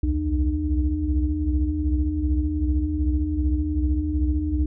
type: tone cluster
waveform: sine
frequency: 63.2 / 65.8 / 78.9 / 303.6 Hz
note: B1 / C2 / D#2 / D#4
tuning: +41 / +10 / +25 / -42 cents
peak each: -25 dBFS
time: 0.03-4.66 s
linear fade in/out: 5 ms
effects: tanh soft clip ceiling -10 dBFS